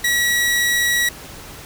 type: tone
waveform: sawtooth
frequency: 1925 Hz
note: B6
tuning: 45 cents flat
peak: -12 dBFS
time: 0.04-1.09 s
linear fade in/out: 5 ms
effects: pink hiss -37 dBFS RMS until 1.65 s